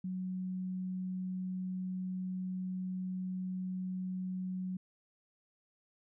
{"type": "tone", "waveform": "sine", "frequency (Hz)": 185, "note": "F#3", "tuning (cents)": 0, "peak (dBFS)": -35, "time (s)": [0.04, 4.77], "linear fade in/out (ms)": 5, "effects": []}